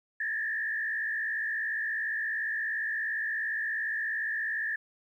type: tone with frequency modulation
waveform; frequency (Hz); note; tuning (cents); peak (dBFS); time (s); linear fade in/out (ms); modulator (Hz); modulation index
sine; 1760; A6; 0; -29; 0.2-4.76; 5; 57.2; 1.4
effects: 11-bit